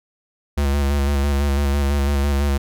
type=tone with vibrato; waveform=square; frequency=70.5 Hz; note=C#2; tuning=30 cents sharp; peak=-17 dBFS; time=0.57-2.58 s; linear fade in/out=10 ms; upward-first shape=square; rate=6 Hz; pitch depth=32 cents each way; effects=none